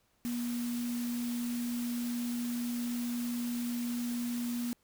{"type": "tone in noise", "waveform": "sine", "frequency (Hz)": 240, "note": "B3", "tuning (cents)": -49, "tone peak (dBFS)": -32, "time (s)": [0.25, 4.73], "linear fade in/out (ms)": 0, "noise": "white", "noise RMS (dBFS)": -45, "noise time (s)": [0.25, 4.73], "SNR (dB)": 10, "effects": ["pink hiss -72 dBFS RMS until 4.83 s"]}